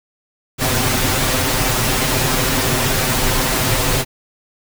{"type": "noise with comb filter", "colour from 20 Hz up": "pink", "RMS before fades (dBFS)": -17, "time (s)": [0.58, 4.05], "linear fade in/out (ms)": 50, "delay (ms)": 7.8, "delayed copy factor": 0.85, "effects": []}